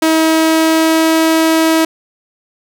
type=tone with pitch glide; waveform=sawtooth; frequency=320 to 322.4 Hz; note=D#4 to E4; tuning=+49 to -38 cents; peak=-5 dBFS; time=0.02-1.85 s; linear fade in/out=5 ms; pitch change=+13 cents; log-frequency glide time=0.15-1.15 s; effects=none